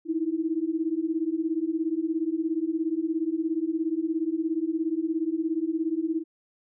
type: beating tone pair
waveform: sine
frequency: 313.2 / 330.2 Hz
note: D#4 / E4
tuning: +11 / +3 cents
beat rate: 17 Hz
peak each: -28 / -27 dBFS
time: 0.05-6.24 s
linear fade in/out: 50 ms
effects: none